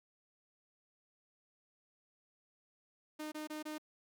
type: tone bursts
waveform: sawtooth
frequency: 306.1 Hz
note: D#4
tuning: 28 cents flat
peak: -37 dBFS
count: 4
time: 3.19-3.782 s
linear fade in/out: 10 ms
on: 130 ms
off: 24 ms
effects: none